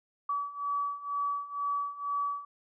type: beating tone pair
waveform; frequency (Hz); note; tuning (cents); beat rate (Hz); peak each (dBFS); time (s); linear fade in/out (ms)
sine; 1143 / 1145.1; D6 / D6; -47 / -44; 2.1; -35 / -32; 0.29-2.45; 5
effects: none